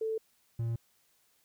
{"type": "tone pair in turn", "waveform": ["sine", "triangle"], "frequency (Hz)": [442, 115.73], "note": ["A4", "A#2"], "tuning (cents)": [8, -12], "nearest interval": "octave + major seventh", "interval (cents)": 2320, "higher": "first", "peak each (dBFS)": [-30, -28], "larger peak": "second", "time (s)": [[0.01, 0.18], [0.59, 0.76]], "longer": "neither", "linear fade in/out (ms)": 5, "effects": ["white hiss -70 dBFS RMS until 1.44 s"]}